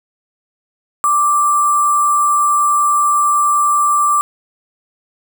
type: tone with sample-and-hold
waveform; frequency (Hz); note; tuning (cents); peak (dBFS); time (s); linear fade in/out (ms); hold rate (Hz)
sine; 1174.7; D6; 0; -10; 1.04-4.21; 0; 8820
effects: none